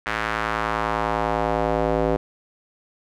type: tone with band-pass filter sweep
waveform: square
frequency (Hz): 55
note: A1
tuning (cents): 0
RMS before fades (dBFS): -23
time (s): 0.06-2.17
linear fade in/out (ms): 10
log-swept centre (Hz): 1700 to 500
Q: 1.6
effects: none